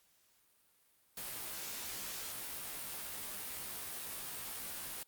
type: noise with comb filter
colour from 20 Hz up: white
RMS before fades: -43 dBFS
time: 1.17-5.03 s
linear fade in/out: 2 ms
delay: 17 ms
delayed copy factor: -0.95
effects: white hiss -71 dBFS RMS until 5.07 s + Opus 48 kbps